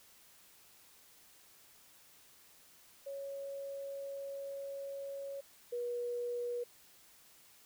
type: tone pair in turn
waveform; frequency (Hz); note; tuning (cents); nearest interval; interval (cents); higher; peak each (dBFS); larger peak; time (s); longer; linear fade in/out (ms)
sine; 554.4 / 482.9; C#5 / B4; 0 / -39; major second; 239; first; -40 / -35; second; 3.06-5.41 / 5.72-6.64; first; 10
effects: white hiss -62 dBFS RMS until 7.65 s